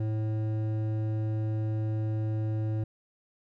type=tone with hard clipping; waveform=triangle; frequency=108.9 Hz; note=A2; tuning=17 cents flat; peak=-29 dBFS; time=0-2.84 s; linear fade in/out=5 ms; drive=14 dB; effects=none